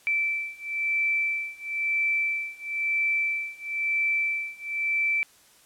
sine beating tone pair, 2328 / 2329 Hz, D7 / D7, -16 / -15 cents, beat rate 1 Hz, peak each -28 / -27 dBFS, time 0.07-5.23 s, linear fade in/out 0 ms, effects white hiss -57 dBFS RMS until 5.65 s + low-pass 12000 Hz 12 dB/octave

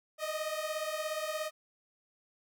sawtooth beating tone pair, 612 / 629 Hz, D#5 / D#5, -29 / +19 cents, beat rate 17 Hz, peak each -33 / -33 dBFS, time 0.18-1.51 s, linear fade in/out 50 ms, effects none

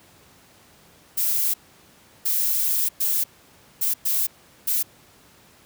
violet noise bursts at uneven times, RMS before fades -22 dBFS, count 6, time 1.17-1.54 / 2.25-2.89 / 3-3.24 / 3.81-3.94 / 4.05-4.27 / 4.67-4.83 s, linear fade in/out 10 ms, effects pink hiss -53 dBFS RMS until 5.65 s + high-pass 80 Hz 12 dB/octave

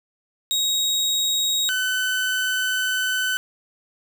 30% pulse tone pair in turn, 3784 / 1511.3 Hz, A#7 / F#6, +25 / +36 cents, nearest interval octave + major third, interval 1589 cents, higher first, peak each -17 / -18 dBFS, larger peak first, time 0.51-1.69 / 1.69-3.37 s, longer second, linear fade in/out 0 ms, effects none

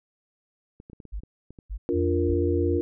clicks, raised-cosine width 3 ms, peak -31 dBFS, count 8, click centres 0.801 / 0.899 / 0.932 / 1.002 / 1.053 / 1.235 / 1.506 / 1.588 s
sine tone bursts, 50.6 Hz, G#1, 44 cents flat, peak -29 dBFS, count 3, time 1.12-2.355 s, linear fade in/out 20 ms, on 85 ms, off 490 ms
sine chord, Bb major, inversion first, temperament just, 291.4 / 349.6 / 466.2 Hz, D4 / F4 / Bb4, -13 / +2 / 0 cents, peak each -28 / -25 / -28 dBFS, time 1.89-2.81 s, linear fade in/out 0 ms
sine tone, 85.4 Hz, F2, 38 cents flat, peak -25 dBFS, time 1.92-2.81 s, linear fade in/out 50 ms
effects none

